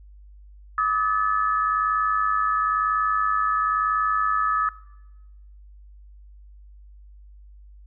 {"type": "tone cluster", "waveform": "sine", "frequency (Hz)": [1173, 1274, 1732], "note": ["D6", "D#6", "A6"], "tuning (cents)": [-2, 41, -28], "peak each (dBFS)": [-28, -20, -28], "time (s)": [0.78, 4.69], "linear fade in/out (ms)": 2, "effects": ["noise-tail reverb RT60 1.0 s tail -21 dB re dry", "added 50 Hz sine -44 dBFS peak until 7.86 s"]}